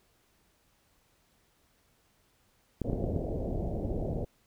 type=clicks; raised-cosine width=3 ms; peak=-18 dBFS; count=5; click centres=2.817 / 2.899 / 2.932 / 3.041 / 3.163 s
type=low-pass noise; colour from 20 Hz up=pink; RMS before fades=-33 dBFS; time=2.84-4.25 s; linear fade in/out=10 ms; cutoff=680 Hz; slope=48 dB/octave
effects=pink hiss -69 dBFS RMS until 4.46 s